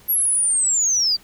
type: linear sweep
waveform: sine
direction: down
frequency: 11680 to 4580 Hz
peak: -15 dBFS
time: 0.08-1.17 s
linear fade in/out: 20 ms
effects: tanh soft clip ceiling -11 dBFS + pink hiss -50 dBFS RMS until 1.23 s